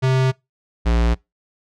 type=tone pair in turn; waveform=square; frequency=130.81 / 58 Hz; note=C3 / A#1; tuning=0 / -8 cents; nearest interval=octave + major second; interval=1408 cents; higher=first; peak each=-15 dBFS; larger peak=neither; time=0.02-0.32 / 0.85-1.15 s; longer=neither; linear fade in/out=20 ms; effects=noise-tail reverb RT60 0.2 s tail -24 dB re dry + low-pass 5000 Hz 12 dB/octave